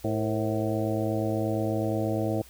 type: harmonic tone with a mistuned harmonic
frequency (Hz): 108.4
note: A2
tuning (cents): -25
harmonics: 1 / 2 / 3 / 4 / 5 / 6 / 7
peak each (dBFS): -30 / -33 / -30 / -35 / -33 / -34 / -38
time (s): 0.04-2.42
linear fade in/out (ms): 5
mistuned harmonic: 4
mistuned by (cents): +100
effects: added 60 Hz sine -53 dBFS peak until 2.49 s + white hiss -53 dBFS RMS until 2.49 s